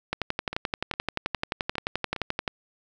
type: two click trains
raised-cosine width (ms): 0.3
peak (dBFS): -10 / -17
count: 28 / 5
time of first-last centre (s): 0.13-2.478 / 0.53-2.163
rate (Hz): 11.5 / 2.45
effects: none